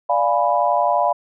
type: chord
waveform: sine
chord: D diminished seventh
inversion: none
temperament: equal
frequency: 587.3 / 698.5 / 830.6 / 987.8 Hz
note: D5 / F5 / Ab5 / Cb6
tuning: 0 / 0 / 0 / 0 cents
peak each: -21 / -19 / -22 / -20 dBFS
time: 0.09-1.13 s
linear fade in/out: 10 ms
effects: none